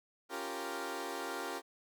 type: chord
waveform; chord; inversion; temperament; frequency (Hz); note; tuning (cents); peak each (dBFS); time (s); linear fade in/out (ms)
15% pulse; G half-diminished seventh; second; equal; 277.2 / 349.2 / 392 / 466.2; Db4 / F4 / G4 / Bb4; 0 / 0 / 0 / 0; -39 / -37 / -37 / -37; 0.29-1.62; 50
effects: none